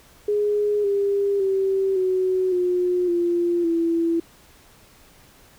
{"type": "tone with pitch steps", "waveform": "sine", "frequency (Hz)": [415.3, 400.5, 386.1, 372.3, 359, 346.2, 333.8], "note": ["G#4", "G4", "G4", "F#4", "F4", "F4", "E4"], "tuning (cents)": [0, 37, -26, 11, 48, -15, 22], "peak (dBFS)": -18, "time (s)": [0.28, 4.2], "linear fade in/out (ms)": 5, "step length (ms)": 560, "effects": ["pink hiss -52 dBFS RMS until 5.58 s"]}